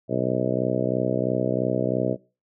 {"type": "harmonic tone", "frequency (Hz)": 63, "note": "B1", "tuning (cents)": 35, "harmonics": [2, 3, 4, 5, 6, 7, 8, 9, 10], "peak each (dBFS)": [-30, -30, -30, -30, -30, -30, -30, -30, -30], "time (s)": [0.08, 2.17], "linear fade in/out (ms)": 50, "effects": ["noise-tail reverb RT60 0.3 s tail -20 dB re dry"]}